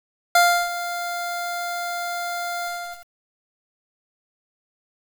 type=tone with ADSR envelope; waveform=25% pulse; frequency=698.5 Hz; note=F5; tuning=in tune; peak=-8 dBFS; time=0.35-3.07 s; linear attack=4 ms; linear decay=330 ms; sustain=-14 dB; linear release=400 ms; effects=7-bit